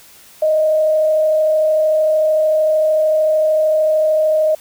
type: tone with frequency modulation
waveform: sine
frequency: 622.3 Hz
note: D#5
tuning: in tune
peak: -11 dBFS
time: 0.42-4.55 s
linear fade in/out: 5 ms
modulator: 33.3 Hz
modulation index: 0.28
effects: white hiss -44 dBFS RMS until 4.6 s

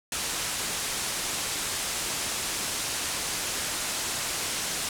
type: low-pass noise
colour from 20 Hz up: white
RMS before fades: -31 dBFS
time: 0.12-4.89 s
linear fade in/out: 2 ms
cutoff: 10000 Hz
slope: 24 dB/octave
effects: none

